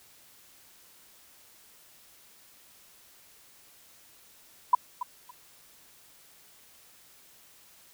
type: tone with echo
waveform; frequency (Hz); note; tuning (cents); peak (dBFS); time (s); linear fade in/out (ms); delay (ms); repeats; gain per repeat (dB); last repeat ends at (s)
sine; 987.8; B5; 0; -14; 4.73-4.75; 5; 280; 2; -14; 5.31
effects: white hiss -57 dBFS RMS until 7.93 s